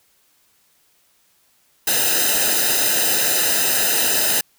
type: noise with comb filter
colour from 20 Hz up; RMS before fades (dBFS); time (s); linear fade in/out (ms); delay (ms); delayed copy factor
white; -18; 1.87-4.41; 5; 0.89; -0.9
effects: white hiss -60 dBFS RMS until 4.58 s